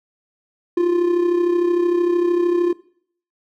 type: tone with amplitude modulation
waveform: triangle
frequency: 349.2 Hz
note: F4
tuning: in tune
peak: -10 dBFS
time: 0.77-2.73 s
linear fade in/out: 5 ms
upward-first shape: sine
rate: 33.2 Hz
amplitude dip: 55%
effects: noise-tail reverb RT60 0.6 s tail -20 dB re dry